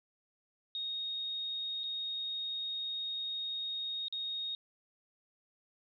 sine tone with dropouts, 3729 Hz, A#7, in tune, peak -35 dBFS, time 0.75-4.55 s, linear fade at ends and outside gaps 1 ms, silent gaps 1.835-1.839 / 4.083-4.125 s, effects none

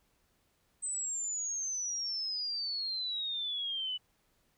sine exponential sweep, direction down, 8210 to 2960 Hz, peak -33 dBFS, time 0.82-3.98 s, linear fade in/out 20 ms, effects pink hiss -73 dBFS RMS until 4.57 s

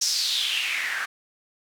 white noise with band-pass filter sweep, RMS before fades -26 dBFS, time 0.01-1.06 s, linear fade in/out 10 ms, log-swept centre 5800 to 1500 Hz, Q 5, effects none

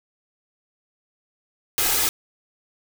white noise with comb filter, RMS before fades -21 dBFS, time 1.78-2.09 s, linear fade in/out 0 ms, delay 2.4 ms, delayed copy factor +0.6, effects none

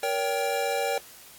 square chord, G diminished, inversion first, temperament just, 470.4 / 564.5 / 784 Hz, Bb4 / Db5 / G5, +16 / +31 / 0 cents, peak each -31 / -30 / -30 dBFS, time 0.03-0.98 s, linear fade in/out 2 ms, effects white hiss -49 dBFS RMS until 1.38 s + AAC 64 kbps

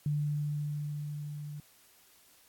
sine tone with level ramp, 147.7 Hz, D3, 10 cents sharp, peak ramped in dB -27 to -39 dBFS, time 0.06-1.6 s, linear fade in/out 2 ms, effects white hiss -62 dBFS RMS until 2.48 s + AAC 64 kbps

